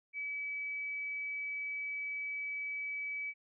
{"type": "tone", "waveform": "sine", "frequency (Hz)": 2289, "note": "D7", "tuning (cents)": -45, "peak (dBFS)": -36, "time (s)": [0.13, 3.34], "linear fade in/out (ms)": 50, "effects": []}